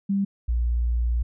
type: tone pair in turn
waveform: sine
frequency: 197.8 / 59.06 Hz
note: G3 / A#1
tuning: +16 / +23 cents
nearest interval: octave + major sixth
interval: 2093 cents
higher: first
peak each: -20 dBFS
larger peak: neither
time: 0.09-0.25 / 0.48-1.23 s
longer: second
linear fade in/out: 10 ms
effects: none